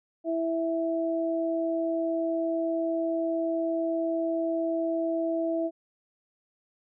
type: tone pair together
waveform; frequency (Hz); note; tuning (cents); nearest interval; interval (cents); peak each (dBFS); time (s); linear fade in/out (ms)
sine; 329.6 / 658.4; E4 / E5; 0 / -2; octave; 1198; -28; 0.24-5.71; 50
effects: none